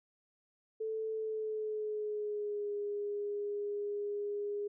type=tone with pitch glide; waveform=sine; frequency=440 to 410.5 Hz; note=A4 to G#4; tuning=0 to -20 cents; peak=-34 dBFS; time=0.8-4.68 s; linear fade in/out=10 ms; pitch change=-120 cents; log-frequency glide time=1.12-2.73 s; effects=none